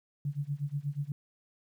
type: tone with tremolo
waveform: sine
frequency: 143.6 Hz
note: D3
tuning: 39 cents flat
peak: -28 dBFS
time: 0.25-1.12 s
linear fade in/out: 2 ms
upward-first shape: sine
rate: 8.3 Hz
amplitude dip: 95%
effects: 11-bit